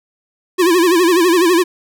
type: tone with vibrato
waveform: square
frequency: 349.2 Hz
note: F4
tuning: in tune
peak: -10 dBFS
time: 0.58-1.64 s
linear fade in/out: 20 ms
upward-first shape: sine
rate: 12 Hz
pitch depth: 120 cents each way
effects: none